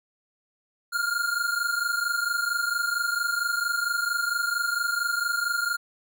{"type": "tone pair together", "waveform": "square", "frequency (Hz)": [1396.9, 1421.3], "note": ["F6", "F6"], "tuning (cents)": [0, 30], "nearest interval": "unison", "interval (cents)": 30, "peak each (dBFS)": -28, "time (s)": [0.92, 5.77], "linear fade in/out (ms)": 20, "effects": []}